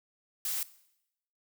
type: noise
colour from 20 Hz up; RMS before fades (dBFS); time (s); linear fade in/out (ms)
blue; -33; 0.45-0.63; 2
effects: noise-tail reverb RT60 0.8 s tail -18 dB re dry